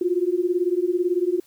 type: beating tone pair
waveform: sine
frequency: 347.1 / 365.1 Hz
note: F4 / F#4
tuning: -11 / -23 cents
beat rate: 18 Hz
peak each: -22 dBFS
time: 0.01-1.4 s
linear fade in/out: 5 ms
effects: white hiss -58 dBFS RMS until 1.46 s